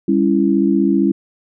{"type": "chord", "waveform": "sine", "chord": "C# diminished", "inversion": "second", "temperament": "just", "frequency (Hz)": [199.57, 277.2, 332.6], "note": ["G3", "C#4", "E4"], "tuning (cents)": [31, 0, 16], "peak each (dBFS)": -16, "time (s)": [0.08, 1.12], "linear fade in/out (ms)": 5, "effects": []}